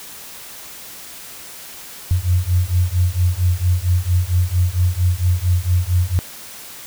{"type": "beating tone pair", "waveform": "sine", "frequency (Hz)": [87.31, 91.71], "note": ["F2", "F#2"], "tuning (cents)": [0, -15], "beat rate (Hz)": 4.4, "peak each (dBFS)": [-17, -17], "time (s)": [2.11, 6.19], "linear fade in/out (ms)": 0, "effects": ["white hiss -36 dBFS RMS until 6.86 s"]}